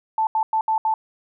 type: tone bursts at uneven times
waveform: sine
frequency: 880 Hz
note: A5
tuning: in tune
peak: -17 dBFS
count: 5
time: 0.18-0.27 / 0.35-0.43 / 0.53-0.61 / 0.68-0.78 / 0.85-0.94 s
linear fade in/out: 2 ms
effects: none